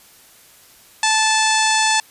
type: harmonic tone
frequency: 875 Hz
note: A5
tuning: 10 cents flat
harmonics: 1 / 2 / 3 / 4 / 5 / 6 / 7 / 8 / 9 / 10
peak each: -18 / -21 / -23 / -24 / -25 / -26 / -26 / -27 / -28 / -28 dBFS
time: 1.03-2 s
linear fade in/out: 2 ms
effects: white hiss -48 dBFS RMS until 2.1 s + resampled to 32000 Hz